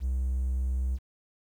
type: tone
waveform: triangle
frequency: 64.3 Hz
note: C2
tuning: 30 cents flat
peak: -23 dBFS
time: 0-0.99 s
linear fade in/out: 50 ms
effects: tanh soft clip ceiling -20 dBFS + 10-bit